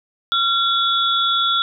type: tone cluster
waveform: sine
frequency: 1371 / 3426 / 3737 Hz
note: F6 / A7 / A#7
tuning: -32 / -47 / +4 cents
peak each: -19 / -18 / -25 dBFS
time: 0.32-1.62 s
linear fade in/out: 0 ms
effects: none